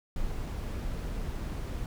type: noise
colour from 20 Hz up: brown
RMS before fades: -34 dBFS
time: 0.16-1.86 s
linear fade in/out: 2 ms
effects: none